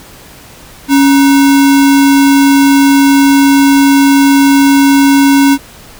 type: tone with sample-and-hold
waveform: sine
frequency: 277.2 Hz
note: C#4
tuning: in tune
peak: -3 dBFS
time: 0.88-5.58 s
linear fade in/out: 50 ms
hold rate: 1225 Hz
effects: pink hiss -35 dBFS RMS until 5.99 s